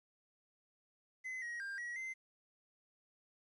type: tone with pitch steps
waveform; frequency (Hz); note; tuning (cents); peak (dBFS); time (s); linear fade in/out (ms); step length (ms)
triangle; 2037 / 1894 / 1596 / 1915 / 2071; C7 / A#6 / G6 / A#6 / C7; -47 / +27 / +31 / +46 / -18; -39; 1.24-2.14; 20; 180
effects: resampled to 24000 Hz + 12-bit